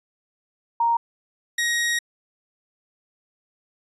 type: tone pair in turn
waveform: sine / sawtooth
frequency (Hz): 932.3 / 1886.3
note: A#5 / A#6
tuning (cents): 0 / +20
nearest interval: octave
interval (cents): 1220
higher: second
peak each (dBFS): -17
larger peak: neither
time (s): 0.8-0.97 / 1.58-1.99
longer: second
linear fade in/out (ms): 5
effects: resampled to 24000 Hz